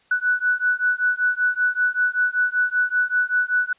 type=beating tone pair; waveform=sine; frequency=1480 / 1485.2 Hz; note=F#6 / F#6; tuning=0 / +6 cents; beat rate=5.2 Hz; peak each=-21 dBFS; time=0.11-3.73 s; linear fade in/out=5 ms; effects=white hiss -59 dBFS RMS until 3.78 s + resampled to 8000 Hz